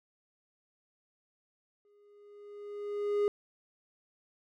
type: tone with exponential growth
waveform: triangle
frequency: 411.3 Hz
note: G#4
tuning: 17 cents flat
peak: -22 dBFS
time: 1.85-3.28 s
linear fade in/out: 1 ms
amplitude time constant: 310 ms
effects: none